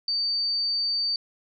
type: tone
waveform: sine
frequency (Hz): 4600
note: D8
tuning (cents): -37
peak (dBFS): -23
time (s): 0.08-1.16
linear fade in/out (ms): 2
effects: none